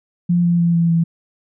sine tone with pitch steps, 174.4 / 172.4 / 170.42 / 168.46 / 166.52 Hz, F3 / F3 / F3 / E3 / E3, -2 / -22 / -42 / +38 / +18 cents, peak -12 dBFS, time 0.29-1.04 s, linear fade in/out 10 ms, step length 150 ms, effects none

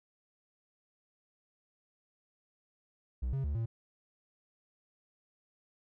triangle tone with pitch steps, 62.3 / 135.2 / 72.4 / 114 Hz, B1 / C#3 / D2 / A#2, +16 / -43 / -24 / -38 cents, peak -29 dBFS, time 3.22-3.66 s, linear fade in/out 10 ms, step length 110 ms, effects none

